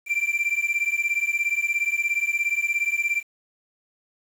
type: beating tone pair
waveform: triangle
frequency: 2349 / 2366 Hz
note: D7 / D7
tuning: 0 / +12 cents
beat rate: 17 Hz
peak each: -23 dBFS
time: 0.06-3.23 s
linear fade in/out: 50 ms
effects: 8-bit